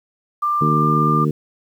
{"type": "tone with pitch glide", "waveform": "sine", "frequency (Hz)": [1188, 1194.9], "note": ["D6", "D6"], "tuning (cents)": [20, 30], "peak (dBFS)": -16, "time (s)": [0.42, 1.25], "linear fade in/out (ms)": 10, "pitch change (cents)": 10, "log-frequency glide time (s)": [0.78, 0.88]}
{"type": "harmonic tone", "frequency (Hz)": 76, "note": "D#2", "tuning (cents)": -40, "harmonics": [2, 3, 4, 5, 6], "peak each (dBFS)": [-18, -22, -24, -26, -28], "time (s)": [0.61, 1.31], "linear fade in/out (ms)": 5}
{"effects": ["8-bit"]}